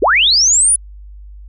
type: linear sweep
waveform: sine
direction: up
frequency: 289.5 to 10000 Hz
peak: -8 dBFS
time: 0.02-0.76 s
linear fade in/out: 5 ms
effects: added 50 Hz sine -32 dBFS peak until 1.48 s